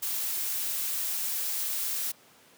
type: noise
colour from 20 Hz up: blue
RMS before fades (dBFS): -31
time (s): 0.02-2.12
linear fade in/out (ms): 10
effects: pink hiss -57 dBFS RMS until 2.57 s + high-pass 200 Hz 12 dB/octave